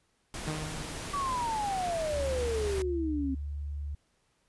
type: noise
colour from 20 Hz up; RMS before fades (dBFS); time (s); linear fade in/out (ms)
pink; -39; 0.34-2.82; 0
type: tone with exponential decay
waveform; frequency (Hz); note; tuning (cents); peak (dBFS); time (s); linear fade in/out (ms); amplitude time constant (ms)
sawtooth; 154.5; D#3; -12; -27; 0.47-1.49; 5; 220
type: exponential sweep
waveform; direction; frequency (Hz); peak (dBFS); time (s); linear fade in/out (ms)
sine; down; 1162 to 261.6; -29; 1.13-3.35; 10
type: tone with pitch glide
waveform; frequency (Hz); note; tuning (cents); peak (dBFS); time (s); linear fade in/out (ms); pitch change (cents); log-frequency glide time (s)
sine; 71.9 to 72.44; D2 to D2; -36 to -23; -33; 2.13-3.95; 5; +13; 3.03-3.5
effects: pink hiss -72 dBFS RMS until 4.48 s + resampled to 24000 Hz